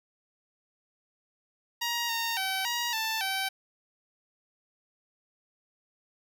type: tone with pitch steps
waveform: 10% pulse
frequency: 945 / 922 / 766 / 952 / 885 / 771 Hz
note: A#5 / A#5 / G5 / A#5 / A5 / G5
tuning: +23 / -19 / -40 / +36 / +10 / -29 cents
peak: -20 dBFS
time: 1.81-3.49 s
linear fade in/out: 10 ms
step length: 280 ms
effects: none